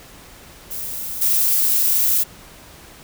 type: noise with level steps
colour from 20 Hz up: violet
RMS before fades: -28 / -17 dBFS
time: 0.7-2.24 s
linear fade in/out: 20 ms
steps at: 1.21 s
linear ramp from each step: 10 ms
effects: pink hiss -43 dBFS RMS until 3.03 s